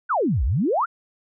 sine exponential two-way sweep, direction down then up, 1580 to 52.8 to 1496 Hz, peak -18 dBFS, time 0.09-0.86 s, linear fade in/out 20 ms, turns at 0.44 s, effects none

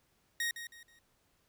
sawtooth tone with echo, 1872 Hz, A#6, 7 cents sharp, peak -28 dBFS, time 0.4-0.51 s, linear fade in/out 2 ms, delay 160 ms, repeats 3, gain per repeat -10 dB, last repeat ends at 0.99 s, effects pink hiss -73 dBFS RMS until 1.48 s

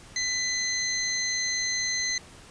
sine tone cluster, 1995 / 4102 / 6250 Hz, B6 / C8 / G8, +17 / -35 / -6 cents, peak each -30 dBFS, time 0.16-2.18 s, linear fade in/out 2 ms, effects pink hiss -49 dBFS RMS until 2.5 s + resampled to 22050 Hz

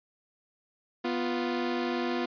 sawtooth tone pair together, 246.9 / 349.2 Hz, B3 / F4, 0 / 0 cents, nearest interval tritone, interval 600 cents, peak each -27 dBFS, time 1.04-2.26 s, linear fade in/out 10 ms, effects resampled to 11025 Hz

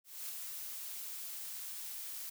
blue noise with ADSR envelope, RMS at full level -41 dBFS, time 0.04-2.3 s, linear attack 250 ms, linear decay 13 ms, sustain -3 dB, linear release 9 ms, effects none

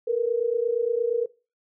sine tone pair together, 453.5 / 482.1 Hz, A#4 / B4, -48 / -42 cents, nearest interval minor second, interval 106 cents, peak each -24 dBFS, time 0.07-1.26 s, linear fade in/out 10 ms, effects noise-tail reverb RT60 0.3 s tail -19 dB re dry

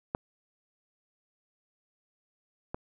clicks, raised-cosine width 1 ms, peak -15 / -20 dBFS, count 2, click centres 0.149 / 2.745 s, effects none

